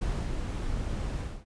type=noise with ADSR envelope; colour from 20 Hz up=brown; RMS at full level=-29 dBFS; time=0.01-1.45 s; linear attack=11 ms; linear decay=290 ms; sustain=-3 dB; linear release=240 ms; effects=resampled to 22050 Hz